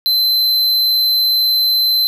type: tone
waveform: square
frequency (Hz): 4071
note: C8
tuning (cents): -48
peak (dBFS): -12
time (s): 0.06-2.07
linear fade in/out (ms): 0
effects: none